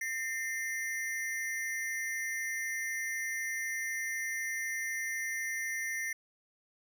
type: ring-modulated tone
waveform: square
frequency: 1954 Hz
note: B6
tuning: 19 cents flat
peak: -31 dBFS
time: 0.01-6.13 s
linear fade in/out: 5 ms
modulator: 134 Hz
effects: none